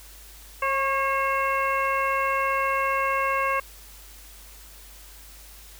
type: harmonic tone with a mistuned harmonic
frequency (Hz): 540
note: C#5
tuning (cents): -45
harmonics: 1 / 2 / 3 / 4 / 5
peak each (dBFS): -29 / -24 / -31 / -30 / -32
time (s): 0.62-3.6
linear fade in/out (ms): 5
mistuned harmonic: 2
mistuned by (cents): +24
effects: added 50 Hz sine -47 dBFS peak until 5.79 s + white hiss -48 dBFS RMS until 5.79 s